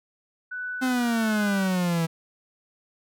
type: tone with tremolo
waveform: sine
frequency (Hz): 1490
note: F#6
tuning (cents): +12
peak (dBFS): -29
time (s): 0.51-1.75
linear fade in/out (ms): 10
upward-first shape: sine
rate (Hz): 1.4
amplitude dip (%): 50
type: exponential sweep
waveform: 45% pulse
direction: down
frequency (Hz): 261.6 to 162.2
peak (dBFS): -22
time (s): 0.81-2.07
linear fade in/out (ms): 20
effects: none